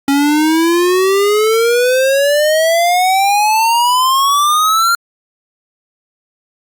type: exponential sweep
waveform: square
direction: up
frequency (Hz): 275.1 to 1396.9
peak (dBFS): -10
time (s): 0.08-4.95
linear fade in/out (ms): 2
effects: Opus 48 kbps